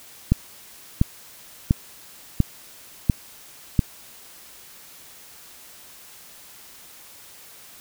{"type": "click train", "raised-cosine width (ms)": 5, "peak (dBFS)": -3, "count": 6, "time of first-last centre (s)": [0.32, 3.792], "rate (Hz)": 1.44, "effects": ["white hiss -46 dBFS RMS until 7.8 s"]}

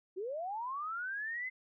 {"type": "linear sweep", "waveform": "sine", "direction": "up", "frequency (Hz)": [349.2, 2073], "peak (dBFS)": -36, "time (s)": [0.16, 1.5], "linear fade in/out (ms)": 20, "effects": []}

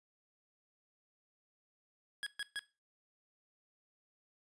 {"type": "tone bursts", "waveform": "25% pulse", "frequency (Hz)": 1661.2, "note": "G#6", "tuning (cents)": 0, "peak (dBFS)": -33, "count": 3, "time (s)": [2.23, 2.592], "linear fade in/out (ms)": 0, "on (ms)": 34, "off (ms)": 130, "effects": ["noise-tail reverb RT60 0.3 s tail -19 dB re dry", "resampled to 22050 Hz"]}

